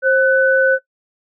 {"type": "tone pair together", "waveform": "sine", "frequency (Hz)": [530, 1499.1], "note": ["C5", "F#6"], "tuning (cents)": [22, 22], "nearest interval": "octave + tritone", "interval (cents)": 1800, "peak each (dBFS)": -13, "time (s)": [0.02, 0.79], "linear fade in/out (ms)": 50, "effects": ["noise-tail reverb RT60 0.1 s tail -19 dB re dry"]}